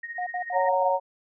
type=tone with tremolo; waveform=sine; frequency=1864.7 Hz; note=A#6; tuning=in tune; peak=-30 dBFS; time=0.03-0.69 s; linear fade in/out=5 ms; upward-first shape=triangle; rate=16 Hz; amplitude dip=80%
type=tone bursts; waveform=sine; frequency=722 Hz; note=F#5; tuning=43 cents flat; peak=-27 dBFS; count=5; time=0.18-0.903 s; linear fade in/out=5 ms; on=87 ms; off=72 ms
type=harmonic tone; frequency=185 Hz; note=F#3; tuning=in tune; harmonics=3 / 4 / 5; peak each=-24 / -27 / -24 dBFS; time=0.52-1 s; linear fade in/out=50 ms
effects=none